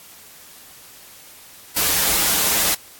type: noise with comb filter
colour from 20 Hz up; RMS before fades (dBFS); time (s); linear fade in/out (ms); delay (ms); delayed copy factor
white; -18; 1.76-2.75; 10; 8; -0.6
effects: white hiss -44 dBFS RMS until 2.99 s + AAC 64 kbps